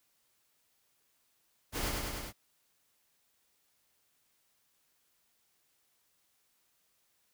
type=noise with echo; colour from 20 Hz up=pink; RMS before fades=-35 dBFS; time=1.72-1.93 s; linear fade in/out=50 ms; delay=100 ms; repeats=4; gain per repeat=-2 dB; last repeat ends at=2.33 s; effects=white hiss -74 dBFS RMS until 7.33 s